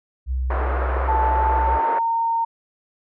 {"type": "tone with vibrato", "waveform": "sine", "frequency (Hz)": 64, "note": "C2", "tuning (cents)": -38, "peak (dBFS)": -20, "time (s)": [0.26, 1.8], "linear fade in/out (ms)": 50, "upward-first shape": "sine", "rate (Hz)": 2.9, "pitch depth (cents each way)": 14}
{"type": "band-pass noise", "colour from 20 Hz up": "pink", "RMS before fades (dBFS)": -27, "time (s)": [0.5, 1.99], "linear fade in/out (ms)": 5, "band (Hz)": [390, 1500], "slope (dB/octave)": 24}
{"type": "tone with pitch glide", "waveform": "sine", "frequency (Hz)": [879, 917.9], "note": ["A5", "A#5"], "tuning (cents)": [-2, -27], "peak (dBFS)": -18, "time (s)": [1.08, 2.45], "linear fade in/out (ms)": 10, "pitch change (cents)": 75, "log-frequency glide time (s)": [1.5, 1.92]}
{"effects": []}